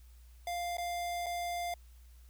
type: tone with dropouts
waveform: square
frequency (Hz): 698.5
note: F5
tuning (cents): 0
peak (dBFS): -35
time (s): 0.47-1.74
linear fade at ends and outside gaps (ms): 2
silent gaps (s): 0.77-0.782 / 1.261-1.265
effects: added 60 Hz sine -53 dBFS peak until 2.29 s + white hiss -68 dBFS RMS until 2.29 s